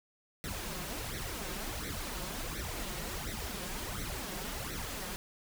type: noise with flanger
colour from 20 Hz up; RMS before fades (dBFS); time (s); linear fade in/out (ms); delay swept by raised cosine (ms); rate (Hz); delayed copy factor
pink; -39; 0.44-5.16; 0; 0.5 to 5.6; 1.4; +0.75
effects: none